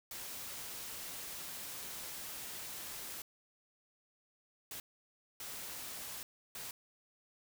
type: noise bursts at uneven times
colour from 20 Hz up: white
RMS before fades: -45 dBFS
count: 4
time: 0.11-3.22 / 4.71-4.8 / 5.4-6.23 / 6.55-6.71 s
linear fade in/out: 2 ms
effects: none